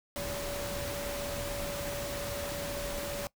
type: tone in noise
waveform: sine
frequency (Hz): 572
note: D5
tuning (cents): -46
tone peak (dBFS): -37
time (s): 0.16-3.27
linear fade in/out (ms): 0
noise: pink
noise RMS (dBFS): -38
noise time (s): 0.16-3.27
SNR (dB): -2
effects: noise-tail reverb RT60 0.1 s tail -20 dB re dry